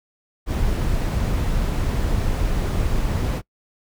brown noise, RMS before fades -21 dBFS, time 0.46-3.42 s, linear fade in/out 50 ms, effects noise-tail reverb RT60 0.1 s tail -23 dB re dry

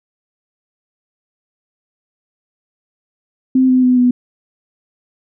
sine tone with pitch steps, 259.7 / 255.5 / 251.4 / 247.4 Hz, C4 / C4 / B3 / B3, -13 / -41 / +31 / +3 cents, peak -8 dBFS, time 3.55-4.11 s, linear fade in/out 5 ms, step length 140 ms, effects none

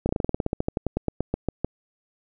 slowing click train, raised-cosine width 2 ms, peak -10 dBFS, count 21, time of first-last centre 0.06-1.646 s, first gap 31 ms, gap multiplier 1.09, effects none

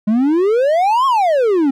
triangle exponential two-way sweep, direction up then down, 204.5 to 1108.7 to 261.1 Hz, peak -9 dBFS, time 0.07-1.71 s, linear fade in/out 10 ms, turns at 1.06 s, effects none

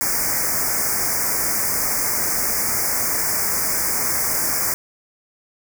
white band-stop noise, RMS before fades -21 dBFS, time 0.01-4.74 s, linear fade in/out 0 ms, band 2300 to 4900 Hz, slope 96 dB/octave, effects none

